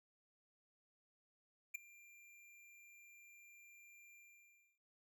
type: tone with ADSR envelope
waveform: square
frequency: 2381 Hz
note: D7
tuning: 23 cents sharp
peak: -38 dBFS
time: 1.74-4.79 s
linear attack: 12 ms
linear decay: 8 ms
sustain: -23 dB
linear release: 640 ms
effects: none